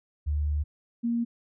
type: tone pair in turn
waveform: sine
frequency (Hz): 74.1 / 234.6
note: D2 / A#3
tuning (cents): +16 / +11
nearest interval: octave + minor sixth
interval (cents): 1995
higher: second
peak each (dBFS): -24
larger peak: neither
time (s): 0.26-0.64 / 1.03-1.25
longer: first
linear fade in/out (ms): 20
effects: none